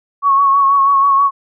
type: tone with vibrato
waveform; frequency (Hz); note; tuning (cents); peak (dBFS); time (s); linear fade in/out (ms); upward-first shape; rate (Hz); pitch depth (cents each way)
sine; 1108; C#6; -1; -8; 0.22-1.31; 50; sine; 6.2; 33
effects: none